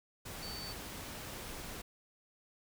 sine tone in noise, 4539 Hz, C#8, 40 cents sharp, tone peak -44 dBFS, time 0.42-0.73 s, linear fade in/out 10 ms, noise pink, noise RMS -45 dBFS, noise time 0.25-1.82 s, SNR -2 dB, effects none

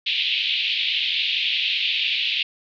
pink band-pass noise, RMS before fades -23 dBFS, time 0.06-2.43 s, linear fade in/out 5 ms, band 2500 to 3800 Hz, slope 48 dB/octave, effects none

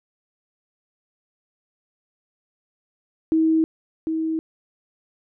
sine tone with echo, 320.3 Hz, E4, 50 cents flat, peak -15 dBFS, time 3.32-3.64 s, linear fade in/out 0 ms, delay 750 ms, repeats 1, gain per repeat -6 dB, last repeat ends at 4.39 s, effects none

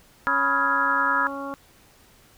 sine chord, F half-diminished seventh, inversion second, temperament equal with one note detuned, 987.8 / 1268.5 / 1396.9 / 1661.2 Hz, Cb6 / Eb6 / F6 / Ab6, 0 / +33 / 0 / 0 cents, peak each -25 dBFS, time 0.27-1.27 s, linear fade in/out 0 ms
harmonic tone, 277.2 Hz, C#4, in tune, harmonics 1 / 2 / 3 / 4 / 5, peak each -34 / -35 / -39 / -35 / -40 dBFS, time 0.27-1.54 s, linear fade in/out 0 ms
effects pink hiss -55 dBFS RMS until 2.37 s

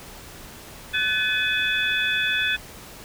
sine tone cluster, 1507 / 1727 / 2528 / 3449 Hz, F#6 / A6 / D#7 / A7, +31 / -33 / +27 / -35 cents, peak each -26 dBFS, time 0.93-2.57 s, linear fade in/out 20 ms, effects pink hiss -42 dBFS RMS until 3.04 s

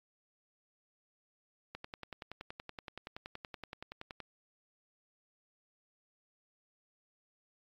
click train, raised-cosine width 0.3 ms, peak -27 dBFS, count 27, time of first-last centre 1.75-4.203 s, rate 10.6 Hz, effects AAC 48 kbps

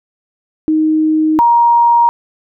sine tone pair in turn, 312.2 / 942.1 Hz, D#4 / A#5, +6 / +18 cents, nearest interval octave + perfect fifth, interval 1912 cents, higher second, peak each -9 / -6 dBFS, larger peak second, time 0.68-1.39 / 1.39-2.09 s, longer first, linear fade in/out 0 ms, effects none

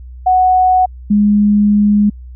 sine tone pair in turn, 740 / 206.9 Hz, F#5 / G#3, 0 / -6 cents, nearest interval octave + minor seventh, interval 2206 cents, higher first, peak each -7 dBFS, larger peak neither, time 0.26-0.86 / 1.1-2.1 s, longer second, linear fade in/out 10 ms, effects added 62 Hz sine -29 dBFS peak until 2.35 s

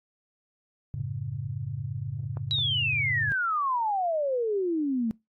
sine chord, F# minor, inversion none, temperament equal, 92.5 / 110 / 138.59 Hz, F#2 / A2 / C#3, 0 / 0 / 0 cents, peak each -39 / -34 / -33 dBFS, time 0.94-3.32 s, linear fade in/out 0 ms
clicks, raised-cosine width 1 ms, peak -26 / -33 dBFS, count 2, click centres 2.371 / 2.586 s
sine exponential sweep, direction down, 3951 to 217.3 Hz, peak -24 dBFS, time 2.51-5.11 s, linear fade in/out 0 ms
effects noise-tail reverb RT60 0.2 s tail -23 dB re dry + AAC 48 kbps

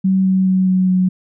sine tone with pitch steps, 190 / 188.58 / 187.17 / 185.77 / 184.38 Hz, F#3 / F#3 / F#3 / F#3 / F#3, +46 / +33 / +20 / +7 / -6 cents, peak -11 dBFS, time 0.04-1.09 s, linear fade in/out 10 ms, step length 210 ms, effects none

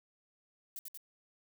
violet noise with echo, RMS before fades -43 dBFS, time 0.76-0.79 s, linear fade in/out 0 ms, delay 92 ms, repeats 2, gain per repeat -2 dB, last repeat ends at 0.974 s, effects none

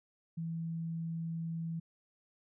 sine tone, 164.81 Hz, E3, in tune, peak -35 dBFS, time 0.37-1.8 s, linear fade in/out 10 ms, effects none

